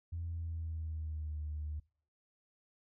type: tone with pitch glide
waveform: sine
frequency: 84.4 to 75.63 Hz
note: E2 to D#2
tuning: +41 to -49 cents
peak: -36 dBFS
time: 0.12-1.8 s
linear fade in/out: 10 ms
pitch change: -190 cents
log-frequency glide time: 0.26-1.4 s
effects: noise-tail reverb RT60 0.5 s tail -26 dB re dry + tanh soft clip ceiling -32 dBFS